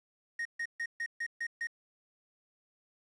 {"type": "tone bursts", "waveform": "triangle", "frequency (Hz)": 1864.7, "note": "A#6", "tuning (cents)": 0, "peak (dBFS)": -31, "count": 7, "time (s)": [0.39, 1.671], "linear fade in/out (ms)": 5, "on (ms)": 63, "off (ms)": 140, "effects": ["resampled to 22050 Hz", "10-bit"]}